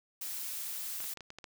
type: noise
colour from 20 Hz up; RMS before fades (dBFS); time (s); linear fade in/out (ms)
blue; -39; 0.21-1.14; 5
type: clicks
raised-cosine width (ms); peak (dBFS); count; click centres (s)
0.2; -28; 7; 1.004 / 1.042 / 1.173 / 1.207 / 1.304 / 1.386 / 1.442
effects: none